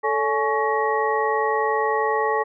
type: tone cluster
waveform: sine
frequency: 439.9 / 570 / 847 / 1115 / 1896 Hz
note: A4 / C#5 / G#5 / C#6 / A#6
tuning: 0 / +48 / +34 / +10 / +29 cents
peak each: -23 / -30 / -24 / -25 / -28 dBFS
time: 0.03-2.44 s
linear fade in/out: 20 ms
effects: none